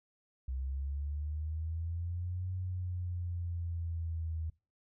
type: linear two-way sweep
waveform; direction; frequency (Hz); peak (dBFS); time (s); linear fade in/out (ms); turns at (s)
sine; up then down; 64.1 to 92.5 to 79.8; -34; 0.48-4.5; 5; 2.52
effects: noise-tail reverb RT60 0.3 s tail -24 dB re dry